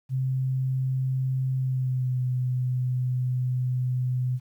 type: tone with pitch glide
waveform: sine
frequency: 130.9 to 126.44 Hz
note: C3 to B2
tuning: +1 to +41 cents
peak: -23 dBFS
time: 0.09-4.4 s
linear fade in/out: 50 ms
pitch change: -60 cents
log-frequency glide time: 1.57-2.21 s
effects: 10-bit